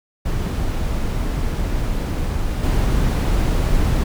brown noise with level steps, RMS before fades -21 / -17 dBFS, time 0.25-4.04 s, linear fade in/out 10 ms, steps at 2.63 s, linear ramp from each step 10 ms, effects none

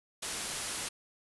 white low-pass noise, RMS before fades -38 dBFS, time 0.22-0.89 s, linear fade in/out 10 ms, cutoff 11000 Hz, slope 96 dB/octave, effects none

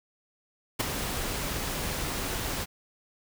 pink noise with ADSR envelope, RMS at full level -23 dBFS, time 0.79-2.66 s, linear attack 17 ms, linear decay 9 ms, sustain -9 dB, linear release 32 ms, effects none

